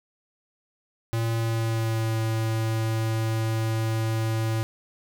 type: tone with pitch glide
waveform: square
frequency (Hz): 114.3 to 111.69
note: A#2 to A2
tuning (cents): -34 to +26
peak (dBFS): -24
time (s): 1.13-4.63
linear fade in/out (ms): 0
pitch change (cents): -40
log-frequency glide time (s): 1.33-2.18
effects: none